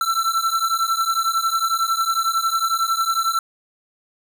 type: beating tone pair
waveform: square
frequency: 1335 / 1346 Hz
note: E6 / E6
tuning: +22 / +36 cents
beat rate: 11 Hz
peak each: -22 dBFS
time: 0.01-3.39 s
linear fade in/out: 2 ms
effects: none